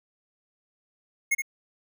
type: tone with echo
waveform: square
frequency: 2162 Hz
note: C#7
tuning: 44 cents flat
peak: -21 dBFS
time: 1.31-1.35 s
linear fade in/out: 10 ms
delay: 71 ms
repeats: 1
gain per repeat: -6 dB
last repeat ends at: 1.421 s
effects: none